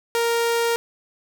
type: tone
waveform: sawtooth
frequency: 466.2 Hz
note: A#4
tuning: in tune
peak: -15 dBFS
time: 0.15-0.76 s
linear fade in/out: 0 ms
effects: none